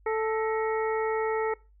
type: harmonic tone with a mistuned harmonic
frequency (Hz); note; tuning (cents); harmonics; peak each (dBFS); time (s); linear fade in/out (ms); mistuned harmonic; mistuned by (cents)
440; A4; 0; 1 / 2 / 3 / 4 / 5; -26 / -32 / -36 / -38 / -40; 0.06-1.54; 5; 4; +120
effects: noise-tail reverb RT60 0.3 s tail -23 dB re dry + added 50 Hz sine -55 dBFS peak until 1.8 s